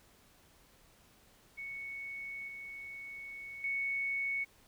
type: tone with level steps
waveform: sine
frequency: 2217 Hz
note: C#7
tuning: in tune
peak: -40 / -43 / -32 dBFS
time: 1.57-4.45 s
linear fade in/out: 20 ms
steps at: 2.48 / 3.64 s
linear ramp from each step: 2 ms
effects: pink hiss -64 dBFS RMS until 4.67 s